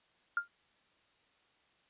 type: tone with exponential decay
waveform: sine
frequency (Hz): 1402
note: F6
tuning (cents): +6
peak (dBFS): -25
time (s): 0.37-0.48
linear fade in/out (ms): 2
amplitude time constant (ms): 22
effects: white hiss -70 dBFS RMS until 1.89 s + resampled to 8000 Hz